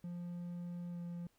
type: tone with pitch glide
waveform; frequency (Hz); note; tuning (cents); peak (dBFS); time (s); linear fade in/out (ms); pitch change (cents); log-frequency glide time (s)
triangle; 174.61 to 173; F3 to F3; 0 to -16; -39; 0.04-1.27; 2; -16; 0.91-0.99
effects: pink hiss -75 dBFS RMS until 1.38 s